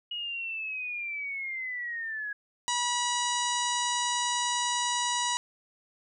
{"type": "linear sweep", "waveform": "sine", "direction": "down", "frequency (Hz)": [2900, 1656], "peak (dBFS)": -32, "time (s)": [0.11, 2.33], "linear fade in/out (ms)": 5}
{"type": "harmonic tone", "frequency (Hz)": 970, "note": "B5", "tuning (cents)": -31, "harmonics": [1, 2, 3, 4, 5, 6, 7, 8, 9], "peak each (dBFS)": [-30, -36, -35, -35, -41, -38, -36, -41, -40], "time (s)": [2.68, 5.37], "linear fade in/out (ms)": 0}
{"effects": []}